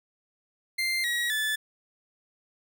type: tone with pitch steps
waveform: 30% pulse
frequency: 2093 / 1908.2 / 1739.8 Hz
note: C7 / A#6 / A6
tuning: 0 / +40 / -20 cents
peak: -23 dBFS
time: 0.78-1.56 s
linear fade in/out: 10 ms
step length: 260 ms
effects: none